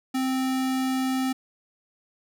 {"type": "tone", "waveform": "square", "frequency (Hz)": 261.2, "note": "C4", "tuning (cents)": -3, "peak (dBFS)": -24, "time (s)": [0.14, 1.33], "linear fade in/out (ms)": 10, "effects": []}